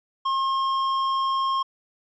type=tone with hard clipping; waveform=sine; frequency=1072 Hz; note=C6; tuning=42 cents sharp; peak=-23 dBFS; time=0.25-1.63 s; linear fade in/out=10 ms; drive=8 dB; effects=resampled to 16000 Hz